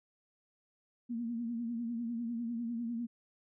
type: tone with vibrato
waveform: sine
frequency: 234 Hz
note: A#3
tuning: 7 cents sharp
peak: -34 dBFS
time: 1.09-3.07 s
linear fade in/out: 20 ms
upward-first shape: triangle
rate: 10 Hz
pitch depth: 74 cents each way
effects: none